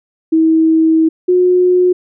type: tone pair in turn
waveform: sine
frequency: 321.4 / 361.9 Hz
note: E4 / F#4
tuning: -44 / -38 cents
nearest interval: major second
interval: 206 cents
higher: second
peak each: -7 dBFS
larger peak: neither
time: 0.32-1.09 / 1.28-1.93 s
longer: first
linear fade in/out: 10 ms
effects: none